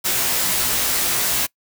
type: noise with comb filter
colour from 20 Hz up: white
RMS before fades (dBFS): -20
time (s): 0.04-1.47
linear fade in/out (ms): 20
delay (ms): 16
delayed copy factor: +0.8
effects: noise-tail reverb RT60 0.1 s tail -23 dB re dry